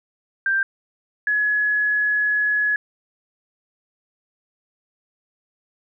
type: tone pair in turn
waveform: sine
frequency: 1577 / 1690.9 Hz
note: G6 / G#6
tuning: +10 / +31 cents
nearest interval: minor second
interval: 121 cents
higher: second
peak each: -17 dBFS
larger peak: neither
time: 0.46-0.63 / 1.27-2.76 s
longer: second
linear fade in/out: 2 ms
effects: none